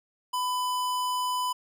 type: tone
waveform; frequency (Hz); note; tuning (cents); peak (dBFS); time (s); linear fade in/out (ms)
square; 1000; B5; +21; -27; 0.33-1.53; 10
effects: none